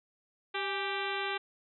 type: harmonic tone with a mistuned harmonic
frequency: 392 Hz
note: G4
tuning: in tune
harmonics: 1 / 2 / 3 / 4 / 5 / 6 / 7 / 8 / 9 / 10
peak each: -38 / -39 / -40 / -39 / -42 / -41 / -43 / -44 / -44 / -47 dBFS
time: 0.54-1.38 s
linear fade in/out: 10 ms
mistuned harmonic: 2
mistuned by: +66 cents
effects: none